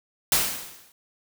white noise with exponential decay, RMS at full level -18 dBFS, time 0.32-0.92 s, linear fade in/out 2 ms, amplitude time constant 130 ms, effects none

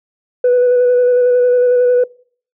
sine tone with vibrato, 493.9 Hz, B4, in tune, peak -6 dBFS, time 0.44-2.04 s, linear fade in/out 5 ms, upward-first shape square, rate 11 Hz, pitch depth 13 cents each way, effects noise-tail reverb RT60 0.5 s tail -24 dB re dry + tanh soft clip ceiling -6 dBFS

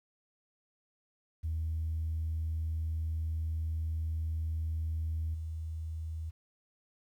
sine tone with level steps, 80 Hz, D#2, 49 cents sharp, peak -30 / -35 dBFS, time 1.43-6.31 s, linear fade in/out 20 ms, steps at 5.34 s, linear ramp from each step 5 ms, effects tanh soft clip ceiling -27 dBFS + 11-bit

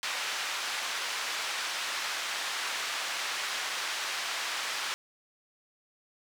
pink band-pass noise, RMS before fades -34 dBFS, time 0.03-4.94 s, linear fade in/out 0 ms, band 1200 to 5900 Hz, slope 12 dB/octave, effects none

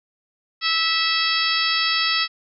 harmonic tone, 654 Hz, E5, 14 cents flat, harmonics 2 / 3 / 4 / 5 / 6 / 7 / 8, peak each -26 / -26 / -26 / -26 / -26 / -26 / -26 dBFS, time 0.61-2.28 s, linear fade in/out 50 ms, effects none

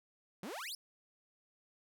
sawtooth exponential sweep, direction up, 165.5 to 5590 Hz, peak -38 dBFS, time 0.43-0.75 s, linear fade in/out 2 ms, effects none

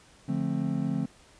triangle chord, D minor seventh, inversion none, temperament just, 146.83 / 176.2 / 220.2 / 264.3 Hz, D3 / F3 / A3 / C4, 0 / +16 / +2 / +18 cents, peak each -30 dBFS, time 0.28-1.06 s, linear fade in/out 10 ms, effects pink hiss -57 dBFS RMS until 1.39 s + resampled to 22050 Hz

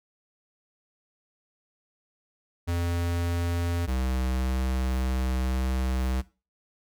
square tone pair in turn, 86 / 64.22 Hz, F2 / C2, -26 / -32 cents, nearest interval perfect fourth, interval 506 cents, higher first, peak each -26 dBFS, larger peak neither, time 2.67-3.87 / 3.87-6.22 s, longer second, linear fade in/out 20 ms, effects noise-tail reverb RT60 0.3 s tail -17 dB re dry

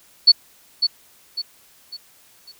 sine tone with echo, 4435 Hz, C#8, in tune, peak -6 dBFS, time 0.27-0.32 s, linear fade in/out 10 ms, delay 550 ms, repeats 4, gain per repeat -8 dB, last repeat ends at 2.52 s, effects white hiss -53 dBFS RMS until 2.59 s

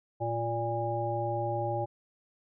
harmonic tone with a mistuned harmonic, 116.54 Hz, A#2, in tune, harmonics 1 / 3 / 5 / 7, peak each -34 / -36 / -34 / -33 dBFS, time 0.2-1.86 s, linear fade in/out 20 ms, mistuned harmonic 1, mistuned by -19 cents, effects none

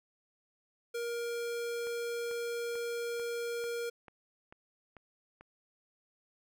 square tone, 471 Hz, A#4, 18 cents sharp, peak -35 dBFS, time 0.94-3.9 s, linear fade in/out 10 ms
click train, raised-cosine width 0.5 ms, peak -36 dBFS, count 9, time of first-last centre 1.87-5.41 s, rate 2.26 Hz
effects none

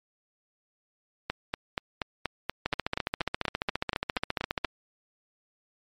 two click trains, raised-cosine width 0.3 ms, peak -12 / -11 dBFS, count 15 / 30, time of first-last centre 1.3-4.649 / 2.66-4.646 s, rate 4.18 / 14.6 Hz, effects MP3 64 kbps

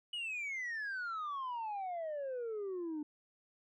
sine exponential sweep, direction down, 2960 to 293.7 Hz, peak -35 dBFS, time 0.13-3.03 s, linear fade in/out 5 ms, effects tanh soft clip ceiling -36 dBFS

